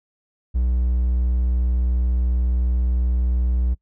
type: tone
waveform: triangle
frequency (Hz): 61.4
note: B1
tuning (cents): -9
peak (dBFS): -15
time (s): 0.54-3.75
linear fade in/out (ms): 20
effects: noise-tail reverb RT60 0.1 s tail -24 dB re dry